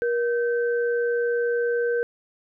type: tone pair together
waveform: sine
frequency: 475.4 / 1545.5 Hz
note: A#4 / G6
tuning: +34 / -25 cents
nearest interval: octave + minor sixth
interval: 2041 cents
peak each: -21 / -30 dBFS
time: 0.02-2.03 s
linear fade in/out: 0 ms
effects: none